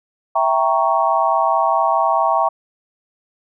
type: chord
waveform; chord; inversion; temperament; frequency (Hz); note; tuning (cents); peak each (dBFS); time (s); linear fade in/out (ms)
sine; E diminished seventh; none; equal; 659.3 / 784 / 932.3 / 1108.7; E5 / G5 / Bb5 / Db6; 0 / 0 / 0 / 0; -19; 0.35-2.49; 10
effects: none